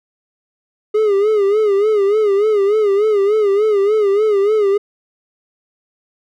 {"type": "tone with vibrato", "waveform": "triangle", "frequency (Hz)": 413.7, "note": "G#4", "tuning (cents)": -7, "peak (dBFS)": -9, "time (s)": [0.94, 4.78], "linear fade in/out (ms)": 10, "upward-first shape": "sine", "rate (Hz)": 3.4, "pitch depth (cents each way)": 95, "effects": []}